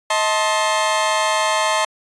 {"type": "chord", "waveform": "sawtooth", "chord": "A diminished", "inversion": "second", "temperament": "just", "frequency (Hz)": [633.6, 880, 1056], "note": ["Eb5", "A5", "C6"], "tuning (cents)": [31, 0, 16], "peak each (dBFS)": -17, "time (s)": [0.1, 1.85], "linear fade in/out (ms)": 5, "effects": ["resampled to 22050 Hz"]}